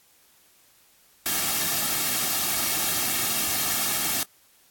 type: noise with comb filter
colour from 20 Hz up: white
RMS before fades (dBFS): -25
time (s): 1.26-4.23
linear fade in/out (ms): 0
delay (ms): 2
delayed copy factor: -0.6
effects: white hiss -59 dBFS RMS until 4.7 s + AAC 64 kbps